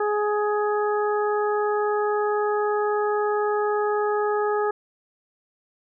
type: harmonic tone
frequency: 418.1 Hz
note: G#4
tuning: 12 cents sharp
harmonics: 1 / 2 / 3 / 4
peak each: -22 / -27 / -29 / -34 dBFS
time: 0-4.71 s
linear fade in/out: 5 ms
effects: none